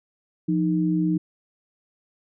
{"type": "tone pair together", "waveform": "sine", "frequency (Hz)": [174.26, 310.5], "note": ["F3", "D#4"], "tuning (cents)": [-4, -3], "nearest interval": "minor seventh", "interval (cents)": 1001, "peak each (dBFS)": -22, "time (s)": [0.48, 1.18], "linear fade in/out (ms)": 10, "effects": []}